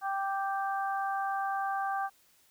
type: harmonic tone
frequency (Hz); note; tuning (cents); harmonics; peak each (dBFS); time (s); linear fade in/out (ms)
391.9; G4; 0; 2 / 3 / 4; -31 / -36 / -38; 0.01-2.1; 50
effects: white hiss -65 dBFS RMS until 2.5 s